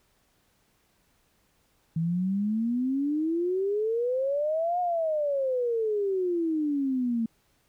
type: exponential two-way sweep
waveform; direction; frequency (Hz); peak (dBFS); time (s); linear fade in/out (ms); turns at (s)
sine; up then down; 160 to 724 to 223.4; -24; 1.96-7.26; 5; 4.8
effects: pink hiss -68 dBFS RMS until 7.68 s